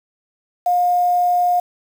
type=tone with quantisation; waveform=sine; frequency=712 Hz; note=F5; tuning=33 cents sharp; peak=-13 dBFS; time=0.66-1.6 s; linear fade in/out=5 ms; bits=6; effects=none